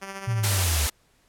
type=tone with tremolo; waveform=5% pulse; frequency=195.1 Hz; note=G3; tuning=8 cents flat; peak=-21 dBFS; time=0.01-0.64 s; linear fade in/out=20 ms; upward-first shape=triangle; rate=14 Hz; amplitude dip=55%
type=linear sweep; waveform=sine; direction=down; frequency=120 to 69.6 Hz; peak=-22 dBFS; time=0.27-0.87 s; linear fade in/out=10 ms
type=high-pass noise; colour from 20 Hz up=white; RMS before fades=-25 dBFS; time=0.43-0.9 s; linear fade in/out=10 ms; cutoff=220 Hz; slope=12 dB/octave
effects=pink hiss -63 dBFS RMS until 1.28 s + low-pass 12000 Hz 12 dB/octave